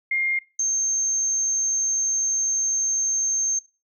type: tone pair in turn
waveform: sine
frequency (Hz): 2121 / 6356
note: C7 / G8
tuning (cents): +23 / +23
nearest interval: octave + perfect fifth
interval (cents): 1900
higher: second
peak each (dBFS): -20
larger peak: neither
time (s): 0.11-0.39 / 0.59-3.59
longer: second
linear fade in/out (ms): 5
effects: noise-tail reverb RT60 0.3 s tail -21 dB re dry